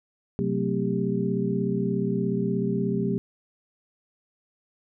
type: tone cluster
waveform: sine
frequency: 127.9 / 183.9 / 220.7 / 257.4 / 396.6 Hz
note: C3 / F#3 / A3 / C4 / G4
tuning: -39 / -10 / +5 / -28 / +20 cents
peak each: -31 / -27 / -29 / -32 / -29 dBFS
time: 0.39-3.18 s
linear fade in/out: 0 ms
effects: none